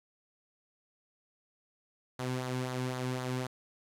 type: tone with flanger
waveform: sawtooth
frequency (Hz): 127.4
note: C3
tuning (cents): -46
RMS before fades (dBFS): -35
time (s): 2.19-3.47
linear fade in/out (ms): 5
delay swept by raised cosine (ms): 0.36 to 1.66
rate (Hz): 3.9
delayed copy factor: -0.5
effects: low-pass 11000 Hz 12 dB/octave + 10-bit